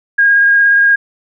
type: tone with vibrato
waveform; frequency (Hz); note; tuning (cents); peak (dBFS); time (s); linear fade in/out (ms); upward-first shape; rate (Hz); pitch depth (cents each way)
sine; 1628; G#6; -35; -6; 0.18-0.96; 10; triangle; 17; 13
effects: none